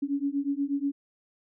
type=beating tone pair; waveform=sine; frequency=277.2 / 285.5 Hz; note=C#4 / D4; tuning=0 / -49 cents; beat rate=8.3 Hz; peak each=-29 dBFS; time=0.02-0.92 s; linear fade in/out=10 ms; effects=none

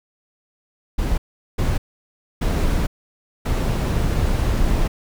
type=noise bursts at uneven times; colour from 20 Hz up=brown; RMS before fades=-19 dBFS; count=4; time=0.98-1.18 / 1.58-1.78 / 2.41-2.87 / 3.45-4.88 s; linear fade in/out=10 ms; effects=none

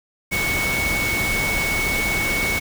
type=tone in noise; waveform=sine; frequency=2217 Hz; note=C#7; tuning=in tune; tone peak=-21 dBFS; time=0.31-2.6 s; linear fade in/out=20 ms; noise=pink; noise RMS=-25 dBFS; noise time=0.31-2.6 s; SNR=+1 dB; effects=none

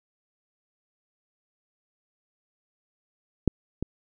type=clicks; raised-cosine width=3 ms; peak=-6 / -16 dBFS; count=2; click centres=3.477 / 3.826 s; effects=none

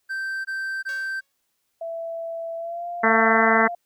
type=tone bursts; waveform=triangle; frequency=1560 Hz; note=G6; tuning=9 cents flat; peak=-24 dBFS; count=3; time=0.09-1.21 s; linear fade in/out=20 ms; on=360 ms; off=20 ms
type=tone with exponential decay; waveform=5% pulse; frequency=554.4 Hz; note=C#5; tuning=in tune; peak=-28 dBFS; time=0.89-1.32 s; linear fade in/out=0 ms; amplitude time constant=93 ms
type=tone with pitch glide; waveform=sine; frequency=664 to 696.2 Hz; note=E5 to F5; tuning=+12 to -6 cents; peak=-28 dBFS; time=1.81-3.75 s; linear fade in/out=5 ms; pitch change=+82 cents; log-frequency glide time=2.57-2.87 s
type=harmonic tone; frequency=223.9 Hz; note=A3; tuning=30 cents sharp; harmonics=1 / 2 / 3 / 4 / 5 / 6 / 7 / 8 / 9; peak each=-24 / -24 / -24 / -24 / -24 / -24 / -24 / -24 / -24 dBFS; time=3.03-3.68 s; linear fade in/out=10 ms
effects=white hiss -73 dBFS RMS until 3.85 s

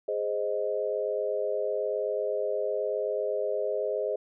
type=chord; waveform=sine; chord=Ab major; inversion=none; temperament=equal; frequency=415.3 / 523.3 / 622.3 Hz; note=Ab4 / C5 / Eb5; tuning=0 / 0 / 0 cents; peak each=-31 dBFS; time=0.08-4.16 s; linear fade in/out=5 ms; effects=none

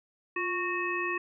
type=harmonic tone with a mistuned harmonic; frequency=368.1 Hz; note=F#4; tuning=9 cents flat; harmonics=1 / 3 / 5 / 7; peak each=-34 / -34 / -34 / -34 dBFS; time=0.36-1.18 s; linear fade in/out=5 ms; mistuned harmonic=1; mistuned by=-79 cents; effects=none

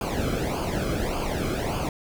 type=noise with flanger; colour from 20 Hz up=brown; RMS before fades=-27 dBFS; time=0.01-1.89 s; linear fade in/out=2 ms; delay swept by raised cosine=0.52 to 1.11 ms; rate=1.7 Hz; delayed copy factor=-0.8; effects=none

